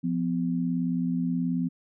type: tone pair together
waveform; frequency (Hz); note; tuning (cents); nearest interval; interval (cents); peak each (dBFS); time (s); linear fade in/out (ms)
sine; 174.05 / 252.7; F3 / B3; -6 / +40; tritone; 646; -27; 0.03-1.69; 20
effects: none